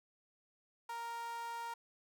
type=tone with high-pass filter; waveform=sawtooth; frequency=466.2 Hz; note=A#4; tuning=in tune; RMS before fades=-43 dBFS; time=0.89-1.74 s; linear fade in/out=5 ms; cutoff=980 Hz; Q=4.5; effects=none